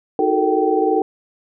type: tone cluster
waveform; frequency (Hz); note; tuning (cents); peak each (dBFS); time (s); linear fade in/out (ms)
sine; 314.5 / 369.8 / 433.1 / 453.4 / 774; D#4 / F#4 / A4 / A#4 / G5; +19 / -1 / -27 / -48 / -22; -21 / -21 / -20 / -21 / -20; 0.19-1.02; 2
effects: none